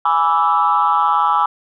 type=chord; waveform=sine; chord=E dominant seventh; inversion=first; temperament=equal with one note detuned; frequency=830.6 / 987.8 / 1160.5 / 1318.5 Hz; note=G#5 / B5 / D6 / E6; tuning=0 / 0 / -21 / 0 cents; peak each=-17 dBFS; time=0.05-1.46 s; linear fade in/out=5 ms; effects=tanh soft clip ceiling -5 dBFS